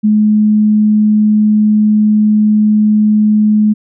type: tone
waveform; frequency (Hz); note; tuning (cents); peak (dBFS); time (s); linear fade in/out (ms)
sine; 212.4; G#3; +39; -6; 0.03-3.74; 20
effects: none